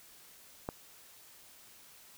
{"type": "click", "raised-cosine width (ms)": 1, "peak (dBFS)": -21, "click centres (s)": 0.689, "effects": ["white hiss -57 dBFS RMS until 2.17 s"]}